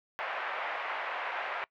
pink band-pass noise, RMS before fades -36 dBFS, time 0.19-1.64 s, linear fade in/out 0 ms, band 640 to 2400 Hz, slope 24 dB/octave, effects noise-tail reverb RT60 0.1 s tail -22 dB re dry

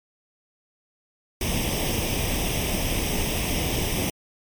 pink noise with comb filter, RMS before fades -25 dBFS, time 1.41-4.1 s, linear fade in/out 2 ms, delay 0.35 ms, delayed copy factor +0.75, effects MP3 96 kbps

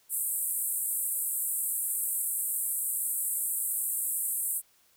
pink band-pass noise, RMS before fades -31 dBFS, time 0.09-4.62 s, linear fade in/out 50 ms, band 8000 to 15000 Hz, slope 96 dB/octave, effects white hiss -65 dBFS RMS until 4.96 s

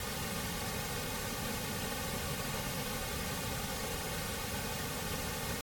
pink noise with comb filter, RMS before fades -38 dBFS, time 0-5.61 s, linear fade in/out 2 ms, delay 3 ms, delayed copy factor -0.8, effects AAC 64 kbps

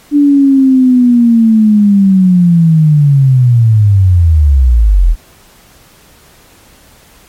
sine linear sweep, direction down, 293 to 37.77 Hz, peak -3 dBFS, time 0.11-5.16 s, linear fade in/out 50 ms, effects pink hiss -42 dBFS RMS until 7.28 s + MP3 64 kbps

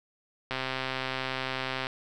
click train, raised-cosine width 0.3 ms, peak -15 dBFS, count 179, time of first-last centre 0.51-1.869 s, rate 131 Hz, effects none

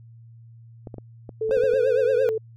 clicks, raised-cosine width 2 ms, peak -23 dBFS, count 8, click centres 0.872 / 0.942 / 0.983 / 1.292 / 1.494 / 1.571 / 1.637 / 1.737 s
sine tone, 440 Hz, A4, in tune, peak -22 dBFS, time 1.41-2.38 s, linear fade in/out 5 ms
triangle tone with vibrato, 510 Hz, C5, 44 cents flat, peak -17 dBFS, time 1.51-2.29 s, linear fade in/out 0 ms, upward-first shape triangle, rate 8.8 Hz, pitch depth 130 cents each way
effects added 115 Hz sine -44 dBFS peak until 2.56 s

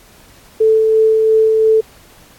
sine tone with tremolo, 440 Hz, A4, in tune, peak -7 dBFS, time 0.6-1.81 s, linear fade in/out 10 ms, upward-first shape sine, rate 2.9 Hz, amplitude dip 25%, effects pink hiss -45 dBFS RMS until 2.38 s + AAC 64 kbps

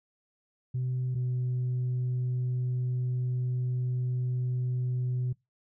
sine tone pair in turn, 127.1 / 125.42 Hz, C3 / B2, -50 / +27 cents, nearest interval unison, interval 23 cents, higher first, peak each -26 / -25 dBFS, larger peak second, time 0.74-1.15 / 1.15-5.33 s, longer second, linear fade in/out 10 ms, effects noise-tail reverb RT60 0.2 s tail -23 dB re dry + tanh soft clip ceiling -25 dBFS

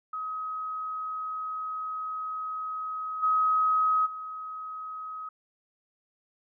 sine tone with level steps, 1268 Hz, D#6, 32 cents sharp, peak -31 / -21 / -35 dBFS, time 0.13-5.29 s, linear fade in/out 5 ms, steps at 3.22 / 4.05 s, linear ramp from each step 20 ms, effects none

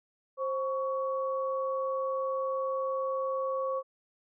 sine tone pair together, 528.6 / 1120 Hz, C5 / C#6, +18 / +18 cents, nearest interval octave + minor second, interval 1300 cents, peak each -30 / -34 dBFS, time 0.37-3.83 s, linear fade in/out 50 ms, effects none

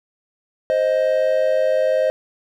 triangle tone pair together, 523.3 / 623.9 Hz, C5 / D#5, 0 / +5 cents, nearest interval minor third, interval 305 cents, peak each -16 dBFS, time 0.7-2.1 s, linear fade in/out 0 ms, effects none

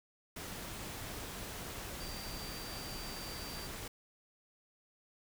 sine tone in noise, 4677 Hz, D8, 8 cents flat, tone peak -48 dBFS, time 2-3.67 s, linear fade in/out 5 ms, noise pink, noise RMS -44 dBFS, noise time 0.36-3.88 s, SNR -7 dB, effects none

